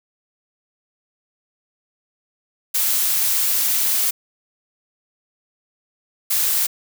blue noise bursts at uneven times, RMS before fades -19 dBFS, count 2, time 2.74-4.11 / 6.3-6.67 s, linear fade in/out 10 ms, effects none

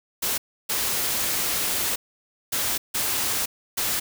white noise bursts at uneven times, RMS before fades -25 dBFS, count 5, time 0.22-0.38 / 0.69-1.96 / 2.52-2.78 / 2.94-3.46 / 3.77-4 s, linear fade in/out 10 ms, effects none

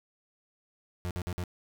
35% pulse tone bursts, 89 Hz, F2, 33 cents sharp, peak -30 dBFS, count 4, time 1.05-1.438 s, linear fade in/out 0 ms, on 58 ms, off 52 ms, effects none

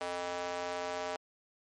square tone with high-pass filter, 88.4 Hz, F2, 22 cents sharp, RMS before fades -37 dBFS, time 0.01-1.16 s, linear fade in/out 0 ms, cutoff 600 Hz, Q 1.9, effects low-pass 7000 Hz 12 dB/octave + MP3 48 kbps

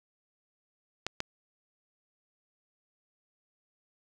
clicks, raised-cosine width 0.2 ms, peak -14 dBFS, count 2, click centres 1.066 / 1.204 s, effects none

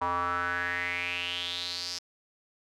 square tone with band-pass filter sweep, 88.1 Hz, F2, 16 cents sharp, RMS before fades -32 dBFS, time 0.01-1.99 s, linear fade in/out 10 ms, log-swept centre 1000 to 5300 Hz, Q 5.8, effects none

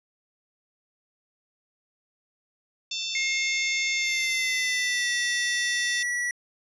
harmonic tone, 891 Hz, A5, 22 cents sharp, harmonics 3 / 4 / 5 / 6 / 7 / 8, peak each -36 / -32 / -38 / -35 / -41 / -42 dBFS, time 2.91-6.03 s, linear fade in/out 5 ms
square tone with pitch glide, 2142 to 1941.7 Hz, C7 to B6, +40 to -30 cents, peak -26 dBFS, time 3.15-6.31 s, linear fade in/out 2 ms, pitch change -170 cents, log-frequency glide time 3.93-5.08 s
effects resampled to 22050 Hz

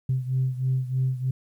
sine beating tone pair, 129.1 / 132.3 Hz, C3 / C3, -23 / +20 cents, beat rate 3.2 Hz, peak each -23 / -27 dBFS, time 0.09-1.31 s, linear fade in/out 5 ms, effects tanh soft clip ceiling -16 dBFS + 10-bit

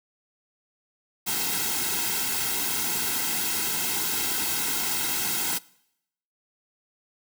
white noise with comb filter, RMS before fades -27 dBFS, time 1.26-5.59 s, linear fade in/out 20 ms, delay 1.7 ms, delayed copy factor -0.8, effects noise-tail reverb RT60 0.8 s tail -23 dB re dry

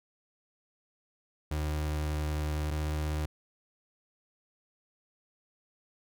35% pulse tone pair in turn, 75.9 / 76.32 Hz, D#2 / D#2, -42 / -33 cents, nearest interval unison, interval 9 cents, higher second, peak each -28 dBFS, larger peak neither, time 1.51-2.71 / 2.71-3.26 s, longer first, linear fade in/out 5 ms, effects none

